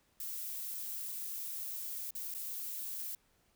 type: noise with dropouts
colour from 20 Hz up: violet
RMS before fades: -41 dBFS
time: 0.2-3.15 s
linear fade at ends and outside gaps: 2 ms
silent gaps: 2.108-2.151 / 2.34-2.347 s
effects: pink hiss -72 dBFS RMS until 3.55 s